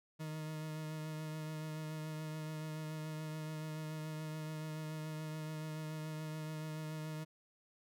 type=tone with vibrato; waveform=40% pulse; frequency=155.56 Hz; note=D#3; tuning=in tune; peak=-40 dBFS; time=0.19-7.25 s; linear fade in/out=20 ms; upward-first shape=triangle; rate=7 Hz; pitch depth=22 cents each way; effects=none